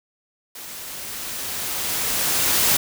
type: noise with level ramp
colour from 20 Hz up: white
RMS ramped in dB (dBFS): -37 to -17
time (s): 0.55-2.77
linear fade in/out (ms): 5
effects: none